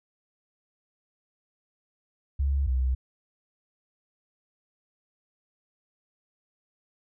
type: tone pair in turn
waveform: sine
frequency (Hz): 69.3 / 64.09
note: C#2 / C2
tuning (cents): 0 / -35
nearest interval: minor second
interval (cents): 135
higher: first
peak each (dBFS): -22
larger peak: neither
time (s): 2.39-2.67 / 2.67-2.95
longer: neither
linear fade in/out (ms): 10
effects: none